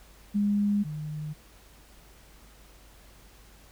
sine tone pair in turn, 204.7 / 151.9 Hz, G#3 / D#3, -25 / -41 cents, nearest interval perfect fourth, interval 516 cents, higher first, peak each -22 / -32 dBFS, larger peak first, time 0.34-0.84 / 0.84-1.34 s, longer neither, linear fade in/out 20 ms, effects added 50 Hz sine -54 dBFS peak until 3.71 s + pink hiss -56 dBFS RMS until 3.71 s

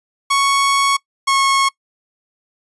sawtooth tone pair in turn, 1108.7 / 1093.4 Hz, C#6 / C#6, 0 / -24 cents, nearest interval unison, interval 24 cents, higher first, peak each -9 dBFS, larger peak neither, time 0.3-0.97 / 1.27-1.69 s, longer first, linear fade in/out 10 ms, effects noise-tail reverb RT60 0.1 s tail -23 dB re dry + resampled to 24000 Hz

